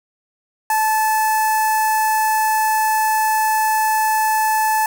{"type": "tone with notch filter", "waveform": "sawtooth", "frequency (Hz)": 870, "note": "A5", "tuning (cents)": -20, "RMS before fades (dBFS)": -17, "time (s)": [0.7, 4.86], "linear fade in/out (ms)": 2, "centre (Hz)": 3600, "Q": 0.57, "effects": []}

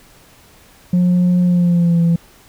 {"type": "tone with pitch glide", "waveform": "sine", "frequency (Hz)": [178.7, 168.67], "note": ["F3", "E3"], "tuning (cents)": [40, 40], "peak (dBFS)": -8, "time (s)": [0.93, 2.16], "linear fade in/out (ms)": 5, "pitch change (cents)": -100, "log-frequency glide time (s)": [1.43, 2.01], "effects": ["tanh soft clip ceiling -9 dBFS", "pink hiss -47 dBFS RMS until 2.48 s"]}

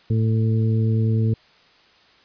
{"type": "harmonic tone", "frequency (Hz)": 111.3, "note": "A2", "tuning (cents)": 20, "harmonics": [1, 2, 3, 4], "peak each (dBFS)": [-17, -25, -33, -31], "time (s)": [0.1, 1.34], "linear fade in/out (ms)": 5, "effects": ["white hiss -54 dBFS RMS until 2.24 s", "resampled to 11025 Hz"]}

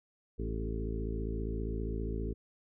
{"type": "harmonic tone with a mistuned harmonic", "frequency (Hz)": 55, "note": "A1", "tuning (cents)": 0, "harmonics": [1, 2, 3, 4, 5, 6, 7, 8], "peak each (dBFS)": [-35, -41, -45, -43, -45, -46, -43, -45], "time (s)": [0.38, 2.34], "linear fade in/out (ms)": 20, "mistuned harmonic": 7, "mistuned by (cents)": 25, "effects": []}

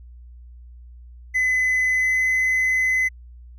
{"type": "tone with pitch glide", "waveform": "triangle", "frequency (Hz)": [2019, 2031], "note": ["B6", "B6"], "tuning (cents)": [38, 48], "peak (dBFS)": -15, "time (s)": [1.34, 3.09], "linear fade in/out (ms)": 20, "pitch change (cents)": 10, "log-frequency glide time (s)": [1.89, 2.28], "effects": ["tanh soft clip ceiling -11 dBFS", "added 60 Hz sine -40 dBFS peak until 3.58 s"]}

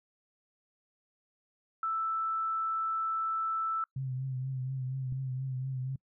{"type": "tone", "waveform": "sine", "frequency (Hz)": 1321, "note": "E6", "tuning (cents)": 3, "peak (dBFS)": -29, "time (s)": [1.83, 3.84], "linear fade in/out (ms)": 2}
{"type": "tone with vibrato", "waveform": "sine", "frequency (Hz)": 130.81, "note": "C3", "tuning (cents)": 0, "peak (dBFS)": -32, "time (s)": [3.96, 5.96], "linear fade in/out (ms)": 5, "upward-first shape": "triangle", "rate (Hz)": 4.2, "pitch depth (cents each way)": 51}
{"type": "click", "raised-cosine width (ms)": 5, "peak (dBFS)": -33, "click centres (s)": 5.124}
{"effects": ["noise-tail reverb RT60 0.1 s tail -26 dB re dry"]}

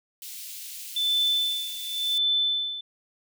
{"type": "high-pass noise", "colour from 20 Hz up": "white", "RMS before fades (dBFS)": -39, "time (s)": [0.22, 2.18], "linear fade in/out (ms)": 2, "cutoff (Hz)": 2600, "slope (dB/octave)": 24}
{"type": "tone with tremolo", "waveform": "sine", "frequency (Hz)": 3520, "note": "A7", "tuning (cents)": 0, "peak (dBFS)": -20, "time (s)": [0.96, 2.81], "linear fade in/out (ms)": 5, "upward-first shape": "sine", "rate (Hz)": 0.92, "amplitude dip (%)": 80}
{"effects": []}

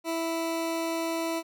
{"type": "tone", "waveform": "20% pulse", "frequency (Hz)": 329.6, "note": "E4", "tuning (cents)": 0, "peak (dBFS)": -23, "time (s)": [0.04, 1.43], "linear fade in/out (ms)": 50, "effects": []}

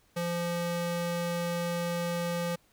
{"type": "ring-modulated tone", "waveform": "square", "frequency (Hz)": 344.8, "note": "F4", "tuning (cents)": -22, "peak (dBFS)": -27, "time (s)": [0.16, 2.56], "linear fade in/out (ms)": 10, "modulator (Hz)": 173, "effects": ["pink hiss -66 dBFS RMS until 2.72 s"]}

